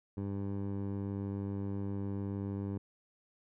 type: tone with low-pass filter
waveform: 15% pulse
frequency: 99.2 Hz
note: G2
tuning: 21 cents sharp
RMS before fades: -37 dBFS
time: 0.17-2.78 s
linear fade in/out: 5 ms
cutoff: 590 Hz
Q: 0.5
effects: none